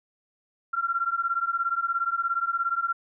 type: beating tone pair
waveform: sine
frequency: 1363 / 1380 Hz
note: F6 / F6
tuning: -43 / -21 cents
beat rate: 17 Hz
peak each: -27 dBFS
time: 0.73-2.93 s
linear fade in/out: 10 ms
effects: none